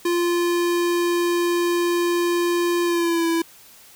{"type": "tone with pitch glide", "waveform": "square", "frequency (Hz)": [347.2, 332.1], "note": ["F4", "E4"], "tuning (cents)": [-10, 13], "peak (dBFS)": -19, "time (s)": [0.05, 3.42], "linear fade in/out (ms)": 5, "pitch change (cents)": -77, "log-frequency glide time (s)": [2.84, 3.27], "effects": ["white hiss -48 dBFS RMS until 3.95 s"]}